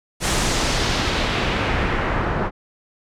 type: noise with low-pass filter sweep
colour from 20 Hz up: pink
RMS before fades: -21 dBFS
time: 0.2-2.51 s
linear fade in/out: 50 ms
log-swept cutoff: 9100 to 1200 Hz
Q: 1.2
effects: none